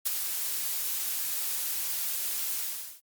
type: noise with ADSR envelope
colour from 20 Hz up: blue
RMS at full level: -24 dBFS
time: 0.05-3.01 s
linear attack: 22 ms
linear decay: 6 ms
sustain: -7 dB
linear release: 440 ms
effects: Opus 48 kbps